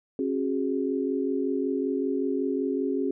sine chord, C# suspended fourth, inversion none, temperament equal with one note detuned, 271.2 / 370 / 415.3 Hz, C#4 / F#4 / G#4, -38 / 0 / 0 cents, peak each -27 / -30 / -30 dBFS, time 0.19-3.11 s, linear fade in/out 2 ms, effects none

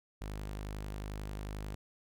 sawtooth tone, 51.2 Hz, G#1, 24 cents flat, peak -35 dBFS, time 0.21-1.75 s, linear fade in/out 5 ms, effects none

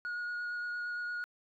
sine tone with vibrato, 1445 Hz, F#6, 41 cents flat, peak -32 dBFS, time 0.05-1.24 s, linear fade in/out 0 ms, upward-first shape sine, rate 8.7 Hz, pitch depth 10 cents each way, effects tanh soft clip ceiling -34 dBFS

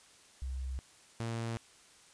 sine / sawtooth tone pair in turn, 65.41 / 114.94 Hz, C2 / A#2, 0 / -24 cents, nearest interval minor seventh, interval 976 cents, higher second, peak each -35 / -31 dBFS, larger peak second, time 0.42-0.79 / 1.2-1.57 s, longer neither, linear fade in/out 0 ms, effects white hiss -60 dBFS RMS until 2.13 s + resampled to 22050 Hz

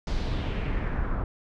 brown noise with low-pass filter sweep, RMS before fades -28 dBFS, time 0.07-1.24 s, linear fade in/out 2 ms, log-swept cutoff 5300 to 1200 Hz, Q 2.1, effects none

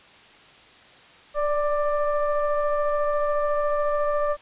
sine tone with frequency modulation, 587 Hz, D5, 1 cent flat, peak -20 dBFS, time 1.34-4.37 s, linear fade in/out 50 ms, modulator 594 Hz, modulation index 1, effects white hiss -50 dBFS RMS until 4.41 s + resampled to 8000 Hz

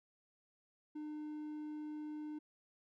triangle tone, 302.6 Hz, D#4, 48 cents flat, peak -40 dBFS, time 0.95-2.39 s, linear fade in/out 10 ms, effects none

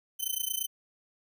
5% pulse tone with amplitude modulation, 3063 Hz, G7, 41 cents flat, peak -18 dBFS, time 0.19-0.67 s, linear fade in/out 20 ms, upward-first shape sine, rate 28.7 Hz, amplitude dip 90%, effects none

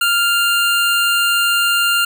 square tone pair together, 1396.9 / 2794 Hz, F6 / F7, 0 / 0 cents, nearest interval octave, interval 1200 cents, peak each -16 / -17 dBFS, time 0.01-2.05 s, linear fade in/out 5 ms, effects none

